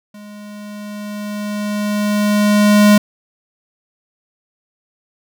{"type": "tone with level ramp", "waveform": "square", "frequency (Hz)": 207.7, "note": "G#3", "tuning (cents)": 0, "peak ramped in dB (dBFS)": [-35, -6], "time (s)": [0.14, 2.98], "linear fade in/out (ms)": 5, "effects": []}